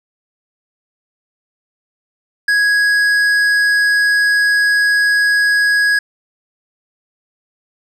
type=tone with tanh clipping; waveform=sine; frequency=1661.2 Hz; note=G#6; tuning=in tune; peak=-12 dBFS; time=2.48-5.99 s; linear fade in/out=5 ms; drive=10 dB; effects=none